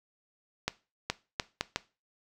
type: accelerating click train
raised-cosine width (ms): 0.2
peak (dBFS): -11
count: 5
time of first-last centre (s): 0.68-1.76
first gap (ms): 420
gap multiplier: 0.71
effects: noise-tail reverb RT60 0.3 s tail -18 dB re dry